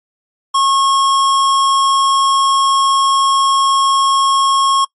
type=tone; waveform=square; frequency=1089 Hz; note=C#6; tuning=31 cents flat; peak=-11 dBFS; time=0.54-4.85 s; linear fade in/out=10 ms; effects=noise-tail reverb RT60 0.1 s tail -23 dB re dry + MP3 48 kbps